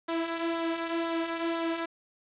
sawtooth tone with flanger, 332.2 Hz, E4, 13 cents sharp, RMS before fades -31 dBFS, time 0.08-1.86 s, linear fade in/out 10 ms, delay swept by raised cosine 0.38 to 3.38 ms, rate 2 Hz, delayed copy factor -0.5, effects resampled to 8000 Hz + 8-bit

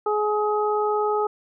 harmonic tone, 421.1 Hz, G#4, 24 cents sharp, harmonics 1 / 2 / 3, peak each -22 / -25 / -27 dBFS, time 0.06-1.27 s, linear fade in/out 5 ms, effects none

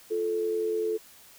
sine tone pair together, 346.9 / 437.1 Hz, F4 / A4, -12 / -11 cents, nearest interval major third, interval 401 cents, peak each -33 / -26 dBFS, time 0.1-0.98 s, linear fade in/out 20 ms, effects white hiss -53 dBFS RMS until 1.38 s

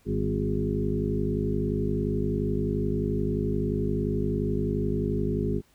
harmonic tone with a mistuned harmonic, 51.5 Hz, G#1, 14 cents flat, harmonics 1 / 2 / 3 / 4 / 5 / 7 / 8, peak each -32 / -32 / -32 / -32 / -32 / -32 / -32 dBFS, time 0.05-5.62 s, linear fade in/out 50 ms, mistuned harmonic 4, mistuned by -51 cents, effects pink hiss -63 dBFS RMS until 5.74 s

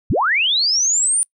sine linear sweep, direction up, 31.65 to 9397 Hz, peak -14 dBFS, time 0.1-1.23 s, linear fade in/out 0 ms, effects noise-tail reverb RT60 0.1 s tail -24 dB re dry

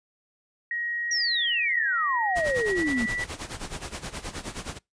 sine tone with pitch glide, 1890 to 1957.8 Hz, A#6 to B6, +23 to -16 cents, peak -27 dBFS, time 0.71-3.24 s, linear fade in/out 2 ms, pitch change +61 cents, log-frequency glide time 2.66-2.86 s
sine exponential sweep, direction down, 5840 to 217.9 Hz, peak -24 dBFS, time 1.11-3.06 s, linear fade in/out 5 ms
pink noise with tremolo, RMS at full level -33 dBFS, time 2.35-4.79 s, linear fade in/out 20 ms, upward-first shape sine, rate 9.5 Hz, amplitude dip 80%
effects noise-tail reverb RT60 0.2 s tail -25 dB re dry + resampled to 22050 Hz

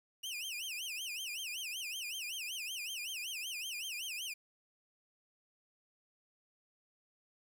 sawtooth tone with vibrato, 2763 Hz, F7, 19 cents flat, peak -36 dBFS, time 0.23-4.34 s, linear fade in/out 10 ms, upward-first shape sine, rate 5.3 Hz, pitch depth 250 cents each way, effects 11-bit

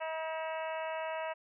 harmonic tone with a mistuned harmonic, 319.4 Hz, D#4, 45 cents sharp, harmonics 2 / 3 / 4 / 5 / 6 / 7 / 8 / 9, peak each -37 / -40 / -47 / -47 / -48 / -50 / -48 / -54 dBFS, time 0-1.34 s, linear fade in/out 20 ms, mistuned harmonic 8, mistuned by +48 cents, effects none

